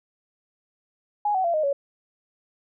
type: tone with pitch steps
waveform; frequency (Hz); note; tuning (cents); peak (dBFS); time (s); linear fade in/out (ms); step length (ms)
sine; 830.6 / 752.9 / 682.5 / 618.7 / 560.8; G#5 / F#5 / F5 / D#5 / C#5; 0 / +30 / -40 / -10 / +20; -20; 1.25-1.73; 5; 96
effects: none